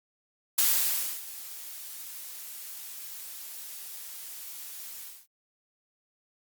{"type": "noise with ADSR envelope", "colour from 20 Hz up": "blue", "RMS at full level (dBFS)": -22, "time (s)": [0.58, 5.27], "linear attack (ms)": 5, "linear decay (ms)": 620, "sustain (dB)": -19, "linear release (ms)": 260, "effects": ["Opus 48 kbps"]}